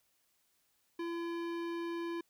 sine tone with hard clipping, 338.8 Hz, E4, 48 cents sharp, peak -38 dBFS, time 0.99-2.21 s, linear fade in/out 5 ms, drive 17 dB, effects white hiss -75 dBFS RMS until 2.29 s

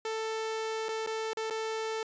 sawtooth tone with dropouts, 442.5 Hz, A4, 10 cents sharp, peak -28 dBFS, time 0.05-2.03 s, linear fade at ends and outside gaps 2 ms, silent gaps 0.885-0.889 / 1.064-1.072 / 1.333-1.371 / 1.5-1.507 s, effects resampled to 16000 Hz

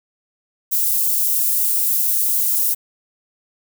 white high-pass noise, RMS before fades -18 dBFS, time 0.71-2.75 s, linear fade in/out 20 ms, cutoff 12000 Hz, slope 12 dB/octave, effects none

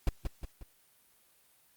brown noise with echo, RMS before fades -25 dBFS, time 0.07-0.09 s, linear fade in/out 2 ms, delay 180 ms, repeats 3, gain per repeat -6 dB, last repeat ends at 0.63 s, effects white hiss -66 dBFS RMS until 1.76 s + Opus 48 kbps

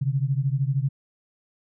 sine beating tone pair, 131.8 / 144.8 Hz, C3 / D3, +13 / -24 cents, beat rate 13 Hz, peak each -23 / -25 dBFS, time 0.01-0.89 s, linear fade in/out 10 ms, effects none

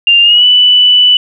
sine tone with pitch glide, 2794 to 2977 Hz, F7 to F#7, 0 to +10 cents, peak -3 dBFS, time 0.07-1.17 s, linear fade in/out 2 ms, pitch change +110 cents, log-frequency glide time 0.22-0.45 s, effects none

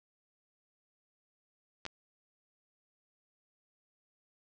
clicks, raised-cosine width 0.2 ms, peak -22 dBFS, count 2, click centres 1.853 / 1.864 s, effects resampled to 16000 Hz + 9-bit

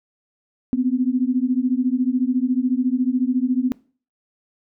sine beating tone pair, 246.9 / 260.9 Hz, B3 / C4, 0 / -5 cents, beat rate 14 Hz, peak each -20 dBFS, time 0.73-3.72 s, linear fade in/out 0 ms, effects noise-tail reverb RT60 0.4 s tail -22 dB re dry

